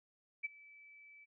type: tone with ADSR envelope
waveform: sine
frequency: 2308 Hz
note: D7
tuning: 31 cents flat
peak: -33 dBFS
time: 0.43-1.26 s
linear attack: 20 ms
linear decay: 21 ms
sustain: -23 dB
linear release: 28 ms
effects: none